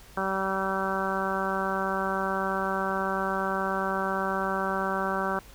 harmonic tone, 192.2 Hz, G3, 34 cents flat, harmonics 1 / 2 / 3 / 4 / 5 / 6 / 7 / 8, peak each -34 / -34 / -34 / -34 / -34 / -34 / -34 / -34 dBFS, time 0.17-5.39 s, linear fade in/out 2 ms, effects added 50 Hz sine -51 dBFS peak until 5.54 s + pink hiss -52 dBFS RMS until 5.54 s

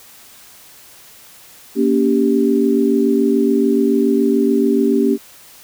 sine chord, G diminished, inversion first, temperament just, 235.2 / 282.2 / 392 Hz, Bb3 / Db4 / G4, +16 / +31 / 0 cents, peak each -16 dBFS, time 1.75-5.18 s, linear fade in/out 50 ms, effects white hiss -43 dBFS RMS until 5.63 s

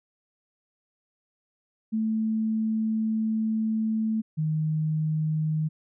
sine tone pair in turn, 220 / 155.56 Hz, A3 / D#3, 0 / 0 cents, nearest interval tritone, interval 600 cents, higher first, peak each -23 dBFS, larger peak neither, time 1.92-4.22 / 4.37-5.69 s, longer first, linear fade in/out 20 ms, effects none

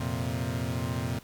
30% pulse chord, F suspended fourth, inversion none, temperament equal, 87.31 / 116.54 / 130.81 Hz, F2 / Bb2 / C3, 0 / 0 / 0 cents, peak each -32 / -30 / -31 dBFS, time 0-1.19 s, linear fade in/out 5 ms, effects pink hiss -54 dBFS RMS until 1.23 s

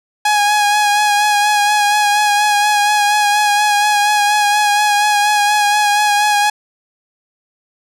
sawtooth tone with vibrato, 830.6 Hz, G#5, in tune, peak -7 dBFS, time 0.25-6.5 s, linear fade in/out 5 ms, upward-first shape sine, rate 4.2 Hz, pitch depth 25 cents each way, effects low-pass 11000 Hz 12 dB/octave

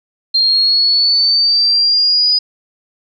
sine linear sweep, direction up, 4186 to 4965 Hz, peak -9 dBFS, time 0.34-2.39 s, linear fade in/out 10 ms, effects none

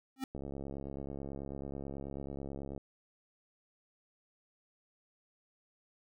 square tone with exponential growth, 265.3 Hz, C4, 24 cents sharp, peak -32 dBFS, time 0.16-0.24 s, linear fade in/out 2 ms, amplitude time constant 17 ms
click train, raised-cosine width 2 ms, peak -29 dBFS, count 169, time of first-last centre 0.35-2.778 s, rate 69.2 Hz
effects none

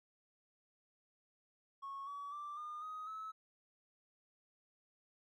triangle tone with pitch steps, 1100 / 1136.8 / 1174.9 / 1214.2 / 1254.8 / 1296.8 Hz, C#6 / C#6 / D6 / D#6 / D#6 / E6, -14 / +43 / 0 / -43 / +14 / -29 cents, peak -40 dBFS, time 1.82-3.32 s, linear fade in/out 20 ms, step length 250 ms, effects tanh soft clip ceiling -40 dBFS

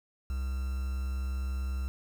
triangle tone with quantisation, 65.4 Hz, C2, in tune, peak -28 dBFS, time 0.3-1.88 s, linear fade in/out 0 ms, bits 8, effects none

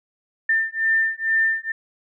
sine beating tone pair, 1793 / 1795.2 Hz, A6 / A6, +32 / +34 cents, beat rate 2.2 Hz, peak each -21 / -21 dBFS, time 0.49-1.72 s, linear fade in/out 5 ms, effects none

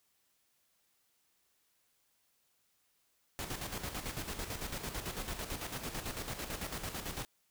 pink noise with tremolo, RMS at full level -39 dBFS, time 3.39-7.25 s, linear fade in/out 0 ms, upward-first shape square, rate 9 Hz, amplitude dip 55%, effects white hiss -75 dBFS RMS until 7.5 s

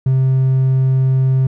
triangle tone, 131.7 Hz, C3, 12 cents sharp, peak -8 dBFS, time 0.06-1.47 s, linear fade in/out 5 ms, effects tanh soft clip ceiling -4 dBFS

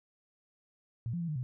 sine tone with pitch steps, 116.3 / 172.9 / 168.6 / 152.1 / 126.4 Hz, A#2 / F3 / E3 / D#3 / B2, -4 / -17 / +39 / -39 / +41 cents, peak -32 dBFS, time 1.06-1.43 s, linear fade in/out 0 ms, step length 74 ms, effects none

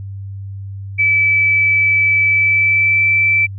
sine tone with pitch glide, 2306 to 2326 Hz, D7 to D7, -32 to -17 cents, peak -10 dBFS, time 0.98-3.47 s, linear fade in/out 20 ms, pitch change +15 cents, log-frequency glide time 2.27-3.05 s, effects added 98 Hz sine -25 dBFS peak until 3.58 s

